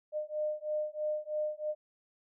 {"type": "beating tone pair", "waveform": "sine", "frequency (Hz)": [606, 609.1], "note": ["D#5", "D#5"], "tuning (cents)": [-46, -37], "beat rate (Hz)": 3.1, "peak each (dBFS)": [-35, -35], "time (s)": [0.12, 1.75], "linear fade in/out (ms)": 50, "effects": []}